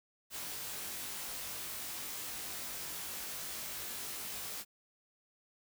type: noise with comb filter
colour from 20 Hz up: white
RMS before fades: -42 dBFS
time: 0.3-4.65 s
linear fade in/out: 50 ms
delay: 20 ms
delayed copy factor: +0.85
effects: none